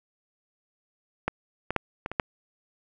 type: clicks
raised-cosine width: 0.5 ms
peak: -10 / -13 / -8 / -16 / -19 / -7 dBFS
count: 6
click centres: 1.28 / 1.706 / 1.763 / 2.061 / 2.116 / 2.198 s
effects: none